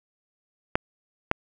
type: clicks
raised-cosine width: 0.5 ms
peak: -5 dBFS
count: 2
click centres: 0.755 / 1.314 s
effects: none